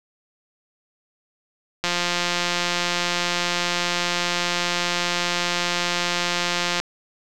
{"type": "click train", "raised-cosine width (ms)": 0.2, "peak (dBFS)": -5, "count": 869, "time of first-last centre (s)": [1.84, 6.8], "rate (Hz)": 175, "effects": []}